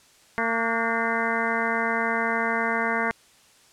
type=harmonic tone with a mistuned harmonic; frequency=228.2 Hz; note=A#3; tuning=37 cents flat; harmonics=1 / 2 / 3 / 4 / 5 / 6 / 7 / 8 / 9; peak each=-31 / -31 / -31 / -31 / -31 / -31 / -31 / -31 / -31 dBFS; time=0.38-3.11 s; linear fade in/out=0 ms; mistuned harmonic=6; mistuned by=+85 cents; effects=white hiss -56 dBFS RMS until 3.72 s + low-pass 9000 Hz 12 dB/octave